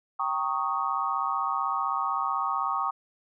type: chord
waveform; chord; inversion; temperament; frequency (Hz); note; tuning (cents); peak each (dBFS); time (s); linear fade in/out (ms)
sine; Eb dominant seventh; first; equal with one note detuned; 784 / 922.7 / 1108.7 / 1244.5; G5 / Bb5 / Db6 / Eb6; 0 / -18 / 0 / 0; -33 / -33 / -29 / -30; 0.19-2.91; 10
effects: none